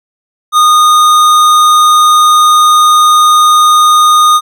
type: tone with tanh clipping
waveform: sine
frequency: 1230 Hz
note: D#6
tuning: 20 cents flat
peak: -5 dBFS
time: 0.52-4.41 s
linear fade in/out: 50 ms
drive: 18 dB
effects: none